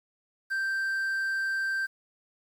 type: tone with quantisation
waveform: triangle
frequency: 1568 Hz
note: G6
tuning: in tune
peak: -25 dBFS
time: 0.5-1.87 s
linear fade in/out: 20 ms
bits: 9
effects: none